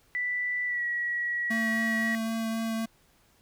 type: tone with pitch glide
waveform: sine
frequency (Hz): 1975.5 to 1920.4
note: B6 to B6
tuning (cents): 0 to -49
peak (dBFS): -27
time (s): 0.15-2.15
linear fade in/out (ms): 0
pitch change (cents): -49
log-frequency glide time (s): 0.66-0.84
type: tone with vibrato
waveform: square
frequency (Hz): 225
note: A3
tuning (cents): +39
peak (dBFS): -29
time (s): 1.5-2.86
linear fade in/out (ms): 10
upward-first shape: triangle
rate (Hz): 3.8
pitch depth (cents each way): 11
effects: pink hiss -64 dBFS RMS until 3.41 s